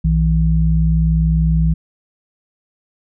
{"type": "tone pair together", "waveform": "sine", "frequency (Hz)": [60.38, 161.2], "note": ["B1", "E3"], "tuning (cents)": [-38, -38], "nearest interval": "octave + perfect fourth", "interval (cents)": 1700, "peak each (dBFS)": -14, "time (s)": [0.04, 1.74], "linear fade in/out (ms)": 10, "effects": []}